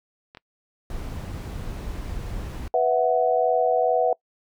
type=clicks; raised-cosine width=0.3 ms; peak=-27 / -25 dBFS; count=2; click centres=0.349 / 0.372 s
type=noise; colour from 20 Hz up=brown; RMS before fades=-32 dBFS; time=0.9-2.68 s; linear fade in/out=2 ms
type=chord; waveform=sine; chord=B suspended fourth; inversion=none; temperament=just; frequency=493.9 / 658.5 / 740.8 Hz; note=B4 / E5 / F#5; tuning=0 / -2 / +2 cents; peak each=-22 dBFS; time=2.74-4.13 s; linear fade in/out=2 ms
effects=noise-tail reverb RT60 0.1 s tail -25 dB re dry